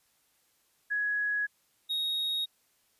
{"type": "tone pair in turn", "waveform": ["sine", "triangle"], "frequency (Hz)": [1674, 3758], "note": ["G#6", "A#7"], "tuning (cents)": [13, 13], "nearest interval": "octave + major second", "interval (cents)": 1400, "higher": "second", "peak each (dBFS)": -27, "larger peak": "neither", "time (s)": [[0.9, 1.47], [1.89, 2.46]], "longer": "neither", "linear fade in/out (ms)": 20, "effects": ["white hiss -70 dBFS RMS until 2.99 s", "resampled to 32000 Hz"]}